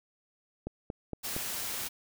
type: click train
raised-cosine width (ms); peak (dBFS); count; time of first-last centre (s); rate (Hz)
2; -22; 4; 0.67-1.364; 4.32
type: noise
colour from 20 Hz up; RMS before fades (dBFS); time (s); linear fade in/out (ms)
white; -36; 1.23-1.89; 20
effects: none